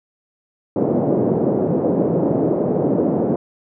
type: band-pass noise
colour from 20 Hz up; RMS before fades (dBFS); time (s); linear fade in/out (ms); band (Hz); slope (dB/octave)
white; -18; 0.76-3.36; 2; 140 to 520; 24
effects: none